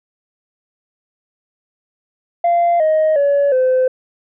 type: tone with pitch steps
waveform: sine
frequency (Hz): 690 / 625.5 / 567 / 513.9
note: F5 / D#5 / C#5 / C5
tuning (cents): -21 / +9 / +39 / -31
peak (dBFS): -9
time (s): 2.44-3.88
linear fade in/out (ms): 5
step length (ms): 360
effects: tanh soft clip ceiling -9 dBFS